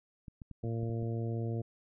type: clicks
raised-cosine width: 5 ms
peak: -33 dBFS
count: 7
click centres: 0.282 / 0.418 / 0.513 / 0.645 / 0.832 / 0.898 / 1.027 s
type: harmonic tone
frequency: 114.8 Hz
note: A#2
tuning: 26 cents flat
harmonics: 1 / 2 / 3 / 4 / 5 / 6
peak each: -33 / -41 / -42 / -43 / -49 / -50 dBFS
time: 0.63-1.62 s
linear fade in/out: 10 ms
effects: none